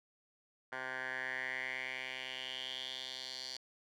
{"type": "tone with band-pass filter sweep", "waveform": "10% pulse", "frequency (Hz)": 129.7, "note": "C3", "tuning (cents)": -15, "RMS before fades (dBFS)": -42, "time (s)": [0.72, 3.57], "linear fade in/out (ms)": 5, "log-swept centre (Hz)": [1400, 4600], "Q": 4.7, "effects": []}